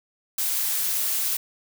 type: noise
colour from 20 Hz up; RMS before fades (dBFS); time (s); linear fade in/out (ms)
blue; -25; 0.38-1.37; 5
effects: none